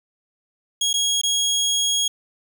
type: tone with dropouts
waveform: 25% pulse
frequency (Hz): 3300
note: G#7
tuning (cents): -12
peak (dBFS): -15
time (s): 0.81-2.08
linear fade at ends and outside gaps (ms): 5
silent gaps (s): 0.931-0.939 / 1.215-1.234
effects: none